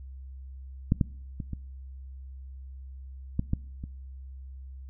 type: clicks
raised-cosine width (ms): 5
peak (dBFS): -9 / -10 / -21 / -22 / -13 / -13 / -25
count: 7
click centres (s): 0.921 / 1.012 / 1.402 / 1.533 / 3.394 / 3.534 / 3.839
effects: noise-tail reverb RT60 0.7 s tail -23 dB re dry + added 66 Hz sine -40 dBFS peak until 4.89 s